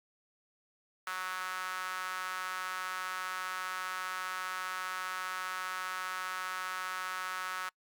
sawtooth tone with high-pass filter, 185 Hz, F#3, in tune, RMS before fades -38 dBFS, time 1.07-7.69 s, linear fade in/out 2 ms, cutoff 1300 Hz, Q 3.5, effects noise-tail reverb RT60 0.1 s tail -26 dB re dry + Opus 48 kbps

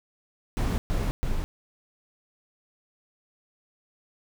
brown noise bursts, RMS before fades -26 dBFS, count 3, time 0.57-1.44 s, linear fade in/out 0 ms, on 210 ms, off 120 ms, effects none

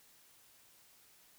silence, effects white hiss -64 dBFS RMS until 1.38 s

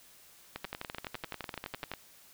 two click trains, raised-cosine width 0.3 ms, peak -21 / -22 dBFS, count 17 / 14, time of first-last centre 0.56-1.916 / 0.65-1.937 s, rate 11.8 / 10.1 Hz, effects white hiss -58 dBFS RMS until 2.33 s

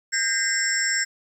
sine tone cluster, 1594 / 1852 / 2038 / 5390 / 7580 Hz, G6 / A#6 / C7 / E8 / A#8, +28 / -12 / -46 / +38 / +28 cents, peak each -25 / -30 / -30 / -27 / -26 dBFS, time 0.12-1.05 s, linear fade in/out 20 ms, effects 9-bit

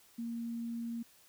sine tone, 232.7 Hz, A#3, 3 cents flat, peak -36 dBFS, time 0.18-1.03 s, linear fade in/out 10 ms, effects white hiss -63 dBFS RMS until 1.28 s

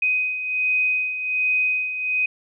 sine beating tone pair, 2506 / 2507.3 Hz, D#7 / D#7, +12 / +13 cents, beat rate 1.3 Hz, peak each -27 / -20 dBFS, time 0.02-2.26 s, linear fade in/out 5 ms, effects none

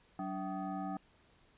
sine tone with frequency modulation, 290 Hz, D4, 22 cents flat, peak -36 dBFS, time 0.19-0.97 s, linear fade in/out 2 ms, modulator 478 Hz, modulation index 1.5, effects pink hiss -67 dBFS RMS until 1.57 s + resampled to 8000 Hz

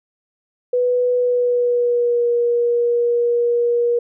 sine tone with pitch glide, 493.9 to 476.5 Hz, B4 to A#4, 0 to +38 cents, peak -14 dBFS, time 0.73-3.99 s, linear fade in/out 5 ms, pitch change -62 cents, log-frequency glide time 1.15-2.27 s, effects none

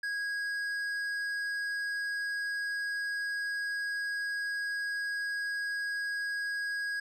sine tone with tanh clipping, 1648 Hz, G#6, 14 cents flat, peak -33 dBFS, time 0.03-7 s, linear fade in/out 5 ms, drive 9 dB, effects none

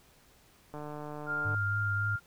click train, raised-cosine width 1 ms, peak -28 dBFS, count 121, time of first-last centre 0.74-1.545 s, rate 149 Hz
sine tone, 1400 Hz, F6, 4 cents sharp, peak -30 dBFS, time 1.26-2.2 s, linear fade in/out 50 ms
sine tone with vibrato, 102.5 Hz, G#2, 22 cents flat, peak -31 dBFS, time 1.45-2.16 s, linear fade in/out 5 ms, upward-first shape triangle, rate 3.6 Hz, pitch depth 44 cents each way
effects pink hiss -62 dBFS RMS until 2.26 s

